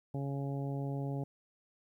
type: harmonic tone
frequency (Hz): 139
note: C#3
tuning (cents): +5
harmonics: 1 / 2 / 3 / 4 / 5 / 6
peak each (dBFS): -35 / -41 / -45 / -47 / -49 / -51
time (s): 0.14-1.24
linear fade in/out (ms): 5
effects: 12-bit